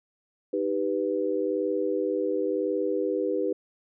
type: chord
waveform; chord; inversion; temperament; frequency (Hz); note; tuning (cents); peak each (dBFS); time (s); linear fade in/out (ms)
sine; Eb augmented; none; equal; 311.1 / 392 / 493.9; Eb4 / G4 / B4; 0 / 0 / 0; -30 / -28 / -28; 0.53-3.53; 5
effects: none